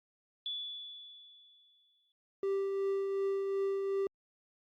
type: tone with exponential decay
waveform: sine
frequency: 3443 Hz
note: A7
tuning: 38 cents flat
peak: -34 dBFS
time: 0.46-2.12 s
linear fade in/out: 1 ms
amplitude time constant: 360 ms
type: tone with tremolo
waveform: triangle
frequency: 392 Hz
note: G4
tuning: in tune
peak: -27 dBFS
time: 2.43-4.07 s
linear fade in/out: 2 ms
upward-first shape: triangle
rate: 2.7 Hz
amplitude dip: 35%
effects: Opus 48 kbps